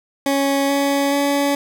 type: tone with pitch steps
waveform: 20% pulse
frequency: 277.2 / 280.1 / 283 Hz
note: C#4 / C#4 / C#4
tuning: 0 / +18 / +36 cents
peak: -11 dBFS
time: 0.26-1.55 s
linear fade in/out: 2 ms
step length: 430 ms
effects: none